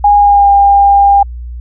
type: tone with pitch glide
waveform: sine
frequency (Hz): 820 to 801.7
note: G#5 to G5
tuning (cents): -22 to +39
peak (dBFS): -3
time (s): 0.04-1.23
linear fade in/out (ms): 5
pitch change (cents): -39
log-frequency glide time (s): 0.16-0.5
effects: added 60 Hz sine -21 dBFS peak until 1.6 s